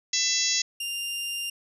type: harmonic tone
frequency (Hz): 668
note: E5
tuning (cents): +23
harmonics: 3 / 4 / 5 / 6 / 7 / 8 / 9 / 10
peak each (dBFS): -34 / -34 / -33 / -31 / -32 / -29 / -30 / -28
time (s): 0.13-0.62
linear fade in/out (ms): 5
type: tone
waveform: sawtooth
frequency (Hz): 2794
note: F7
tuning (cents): 0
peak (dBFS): -26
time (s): 0.8-1.5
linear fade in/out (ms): 5
effects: resampled to 32000 Hz